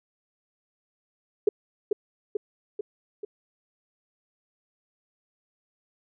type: tone with echo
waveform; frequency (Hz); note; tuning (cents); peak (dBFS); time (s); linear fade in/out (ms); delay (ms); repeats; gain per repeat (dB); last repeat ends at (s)
sine; 415.3; G#4; 0; -15; 1.47-1.49; 5; 440; 4; -4; 3.25
effects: none